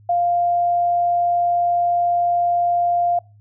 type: tone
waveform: sine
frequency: 698.5 Hz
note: F5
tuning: in tune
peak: -15 dBFS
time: 0.09-3.19 s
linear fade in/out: 5 ms
effects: noise-tail reverb RT60 0.3 s tail -26 dB re dry + added 104 Hz sine -46 dBFS peak until 3.4 s